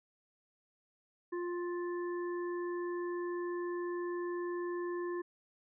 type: harmonic tone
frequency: 350.8 Hz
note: F4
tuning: 8 cents sharp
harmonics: 1 / 3 / 5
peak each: -35 / -45 / -49 dBFS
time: 1.32-5.22 s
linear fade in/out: 10 ms
effects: none